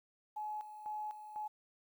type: tone with tremolo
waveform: sine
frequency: 849 Hz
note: G#5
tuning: 38 cents sharp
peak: -38 dBFS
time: 0.36-1.48 s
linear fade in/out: 10 ms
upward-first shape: square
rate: 2 Hz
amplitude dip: 65%
effects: 11-bit